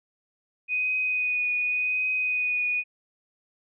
sine tone with vibrato, 2489 Hz, D#7, in tune, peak -23 dBFS, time 0.68-2.84 s, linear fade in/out 50 ms, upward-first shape triangle, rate 0.88 Hz, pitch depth 19 cents each way, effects none

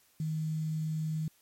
sine tone with quantisation, 156.8 Hz, D#3, 14 cents sharp, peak -30 dBFS, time 0.2-1.28 s, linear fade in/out 2 ms, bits 9, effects white hiss -66 dBFS RMS until 1.41 s + MP3 64 kbps

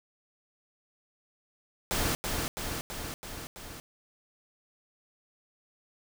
pink noise with echo, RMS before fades -29 dBFS, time 1.91-2.15 s, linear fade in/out 0 ms, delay 330 ms, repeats 5, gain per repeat -3 dB, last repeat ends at 3.8 s, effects none

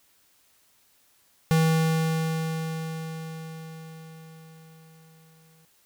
square tone with exponential decay, 160.9 Hz, E3, 42 cents flat, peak -18 dBFS, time 1.51-5.65 s, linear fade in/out 0 ms, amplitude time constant 900 ms, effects white hiss -63 dBFS RMS until 5.85 s

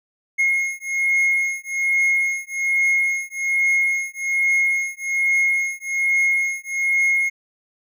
triangle beating tone pair, 2154 / 2155.2 Hz, C7 / C#7, +50 / -49 cents, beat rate 1.2 Hz, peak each -19 dBFS, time 0.38-7.3 s, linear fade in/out 20 ms, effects none

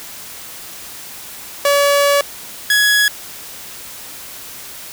sawtooth tone pair in turn, 569 / 1677.2 Hz, C#5 / G#6, +45 / +17 cents, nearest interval octave + perfect fifth, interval 1872 cents, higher second, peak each -7 dBFS, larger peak neither, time 1.65-2.21 / 2.7-3.08 s, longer first, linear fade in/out 2 ms, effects white hiss -33 dBFS RMS until 4.92 s

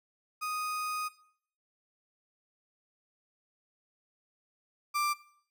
35% pulse tone pair in turn, 1244 / 1180.6 Hz, D#6 / D6, -1 / +9 cents, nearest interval minor second, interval 90 cents, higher first, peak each -31 / -26 dBFS, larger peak second, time 0.41-1.09 / 4.94-5.14 s, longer first, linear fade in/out 20 ms, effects noise-tail reverb RT60 0.6 s tail -18 dB re dry

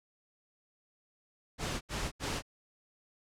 pink noise bursts, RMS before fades -35 dBFS, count 3, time 1.58-2.424 s, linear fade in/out 50 ms, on 230 ms, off 77 ms, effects low-pass 8000 Hz 12 dB/octave

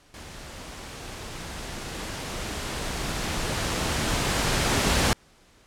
pink noise with level ramp, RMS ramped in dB -42 to -21 dBFS, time 0.14-5.13 s, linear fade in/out 0 ms, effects pink hiss -57 dBFS RMS until 5.66 s + low-pass 9000 Hz 12 dB/octave

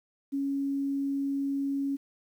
sine tone, 277.2 Hz, C#4, in tune, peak -27 dBFS, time 0.32-1.97 s, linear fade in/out 20 ms, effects 10-bit

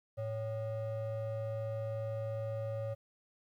triangle ring-modulated tone, 332.7 Hz, E4, 16 cents sharp, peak -30 dBFS, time 0.17-2.95 s, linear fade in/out 20 ms, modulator 223 Hz, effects 12-bit

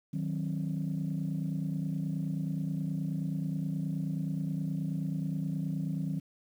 sine chord, C diminished, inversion first, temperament equal with one note detuned, 155.56 / 185 / 267.9 Hz, Eb3 / Gb3 / C4, 0 / 0 / +41 cents, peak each -32 / -34 / -38 dBFS, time 0.13-6.2 s, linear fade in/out 10 ms, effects tanh soft clip ceiling -24 dBFS + 10-bit

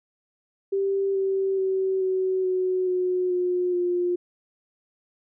sine tone with pitch steps, 392 / 386.4 / 380.8 / 375.4 / 370 / 364.7 / 359.5 / 354.3 Hz, G4 / G4 / F#4 / F#4 / F#4 / F#4 / F#4 / F4, 0 / -25 / +50 / +25 / 0 / -25 / -50 / +25 cents, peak -21 dBFS, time 0.72-4.16 s, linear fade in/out 10 ms, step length 430 ms, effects none

